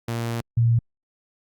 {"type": "tone pair in turn", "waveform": ["sawtooth", "sine"], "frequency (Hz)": [116.54, 116.54], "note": ["A#2", "A#2"], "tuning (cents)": [0, 0], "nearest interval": "unison", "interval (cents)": 0, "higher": "neither", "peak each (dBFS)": [-21, -15], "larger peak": "second", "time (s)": [[0.08, 0.41], [0.57, 0.79]], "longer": "first", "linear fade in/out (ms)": 5, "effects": ["Opus 48 kbps"]}